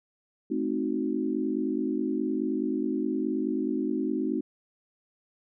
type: chord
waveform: sine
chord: A diminished seventh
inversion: none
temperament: equal with one note detuned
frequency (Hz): 216.8 / 261.6 / 311.1 / 370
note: A3 / C4 / Eb4 / Gb4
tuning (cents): -25 / 0 / 0 / 0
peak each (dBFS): -33 / -30 / -30 / -33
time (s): 0.5-4.41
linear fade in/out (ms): 10
effects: none